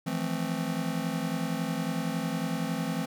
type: chord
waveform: square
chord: F major seventh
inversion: third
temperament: just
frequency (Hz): 163.7 / 174.61 / 218.3 / 261.9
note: E3 / F3 / A3 / C4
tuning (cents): -12 / 0 / -13 / +2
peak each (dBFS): -35 / -35 / -36 / -35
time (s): 0.06-3.06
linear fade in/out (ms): 10
effects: none